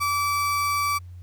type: tone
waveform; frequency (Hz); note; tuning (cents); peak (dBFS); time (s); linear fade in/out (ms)
35% pulse; 1156; D6; -28; -20; 0-0.99; 20
effects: added 89 Hz sine -38 dBFS peak until 1.22 s + pink hiss -65 dBFS RMS until 1.22 s